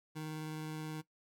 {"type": "tone with vibrato", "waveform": "25% pulse", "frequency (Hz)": 155.6, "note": "D#3", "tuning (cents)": 0, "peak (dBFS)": -36, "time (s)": [0.15, 1.02], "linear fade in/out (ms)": 20, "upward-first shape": "sine", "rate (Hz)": 19, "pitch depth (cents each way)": 10, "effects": ["noise-tail reverb RT60 0.1 s tail -18 dB re dry"]}